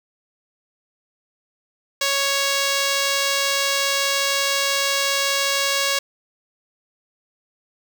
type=tone; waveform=5% pulse; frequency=554.4 Hz; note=C#5; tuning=in tune; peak=-7 dBFS; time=2.01-5.99 s; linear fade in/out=5 ms; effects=none

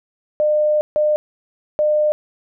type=tone bursts at uneven times; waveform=sine; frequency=604 Hz; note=D5; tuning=48 cents sharp; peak=-13 dBFS; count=3; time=0.4-0.81 / 0.96-1.16 / 1.79-2.12 s; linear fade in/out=0 ms; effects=none

